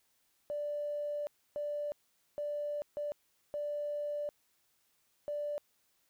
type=tone bursts at uneven times; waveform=triangle; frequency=587.3 Hz; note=D5; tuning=in tune; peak=-30 dBFS; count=6; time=0.5-1.27 / 1.56-1.92 / 2.38-2.82 / 2.97-3.12 / 3.54-4.29 / 5.28-5.58 s; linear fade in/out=0 ms; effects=tanh soft clip ceiling -32 dBFS + white hiss -74 dBFS RMS until 6.09 s